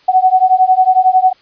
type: beating tone pair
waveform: sine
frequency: 741 / 752 Hz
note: F#5 / F#5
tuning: +2 / +28 cents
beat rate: 11 Hz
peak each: -10 dBFS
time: 0.08-1.33 s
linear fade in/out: 10 ms
effects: white hiss -49 dBFS RMS until 1.41 s + resampled to 11025 Hz